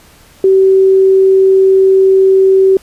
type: tone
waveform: sine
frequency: 383.1 Hz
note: G4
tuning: 40 cents flat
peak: -4 dBFS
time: 0.44-2.77 s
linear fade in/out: 2 ms
effects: pink hiss -43 dBFS RMS until 2.82 s + resampled to 32000 Hz